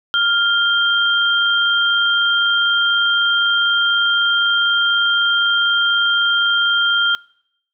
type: tone pair together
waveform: sine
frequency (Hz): 1401 / 3176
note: F6 / G7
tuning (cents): +5 / +22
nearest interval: octave + major second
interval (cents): 1417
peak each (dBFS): -16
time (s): 0.14-7.15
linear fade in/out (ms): 0
effects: noise-tail reverb RT60 0.7 s tail -24 dB re dry